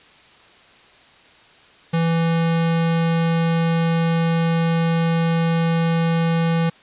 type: tone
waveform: square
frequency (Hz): 165.7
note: E3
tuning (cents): +9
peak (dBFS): -17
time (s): 1.93-6.7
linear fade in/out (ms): 10
effects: white hiss -49 dBFS RMS until 6.82 s + resampled to 8000 Hz